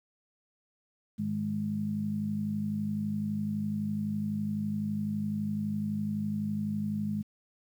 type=harmonic tone; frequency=51.91 Hz; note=G#1; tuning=in tune; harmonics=2 / 3 / 4; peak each=-39 / -38 / -30 dBFS; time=1.18-7.23 s; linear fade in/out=20 ms; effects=10-bit